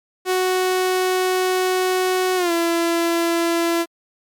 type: tone with pitch glide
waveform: sawtooth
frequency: 370 to 337.3 Hz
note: F#4 to E4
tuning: 0 to +40 cents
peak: -13 dBFS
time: 0.25-3.86 s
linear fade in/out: 50 ms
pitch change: -160 cents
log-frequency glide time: 2.36-2.52 s
effects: MP3 96 kbps